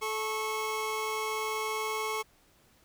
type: tone pair together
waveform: 25% pulse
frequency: 434.6 / 1096.8 Hz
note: A4 / C#6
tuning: -21 / -19 cents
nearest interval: octave + major third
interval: 1602 cents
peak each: -30 / -30 dBFS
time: 0.01-2.23 s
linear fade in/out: 20 ms
effects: pink hiss -64 dBFS RMS until 2.84 s